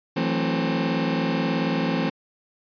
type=chord; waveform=sawtooth; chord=F# half-diminished seventh; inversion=third; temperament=just; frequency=166.5 / 185 / 222 / 266.4 Hz; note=E3 / F#3 / A3 / C4; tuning=+18 / 0 / +16 / +31 cents; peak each=-22 / -27 / -23 / -22 dBFS; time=0.16-2.1 s; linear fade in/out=10 ms; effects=resampled to 11025 Hz